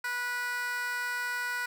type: tone with high-pass filter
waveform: 15% pulse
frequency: 489.8 Hz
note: B4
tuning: 14 cents flat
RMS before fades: -33 dBFS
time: 0.04-1.66 s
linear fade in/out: 5 ms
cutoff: 1400 Hz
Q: 2.4
effects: none